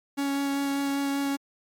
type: tone with vibrato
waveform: 45% pulse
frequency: 278.9 Hz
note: C#4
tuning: 11 cents sharp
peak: -25 dBFS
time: 0.17-1.37 s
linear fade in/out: 20 ms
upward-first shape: sine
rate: 5.1 Hz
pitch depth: 9 cents each way
effects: MP3 64 kbps